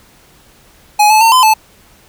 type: tone with pitch steps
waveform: square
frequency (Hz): 839 / 864 / 907 / 1021 / 872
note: G#5 / A5 / A#5 / C6 / A5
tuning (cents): +17 / -32 / -48 / -43 / -16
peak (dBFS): -6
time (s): 0.99-1.54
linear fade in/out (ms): 10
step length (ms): 110
effects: pink hiss -46 dBFS RMS until 2.08 s